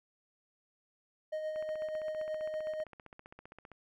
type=tone with tremolo; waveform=triangle; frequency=621 Hz; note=D#5; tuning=3 cents flat; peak=-31 dBFS; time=1.32-2.84 s; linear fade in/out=10 ms; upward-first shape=sine; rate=8.2 Hz; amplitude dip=40%
type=click train; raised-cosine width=0.5 ms; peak=-35 dBFS; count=34; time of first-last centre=1.56-3.717 s; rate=15.3 Hz
effects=none